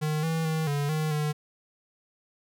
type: tone with pitch steps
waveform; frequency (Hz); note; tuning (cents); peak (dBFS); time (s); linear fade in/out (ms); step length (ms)
square; 153.4 / 162.2 / 158.8 / 143.8 / 155.3 / 150.4; D#3 / E3 / D#3 / D3 / D#3 / D3; -24 / -28 / +36 / -36 / -3 / +42; -26; 0.01-1.33; 20; 220
effects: none